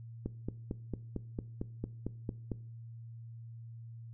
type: click train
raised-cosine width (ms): 3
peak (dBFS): -22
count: 11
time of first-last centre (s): 0.26-2.517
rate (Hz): 4.43
effects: noise-tail reverb RT60 0.5 s tail -19 dB re dry + added 115 Hz sine -45 dBFS peak until 4.13 s